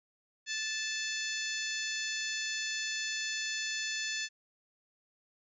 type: harmonic tone with a mistuned harmonic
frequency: 876 Hz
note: A5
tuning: 8 cents flat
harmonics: 2 / 3 / 4 / 5 / 6 / 7 / 8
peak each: -38 / -40 / -41 / -42 / -43 / -43 / -44 dBFS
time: 0.46-4.29 s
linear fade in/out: 50 ms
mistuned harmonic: 6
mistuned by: -21 cents
effects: none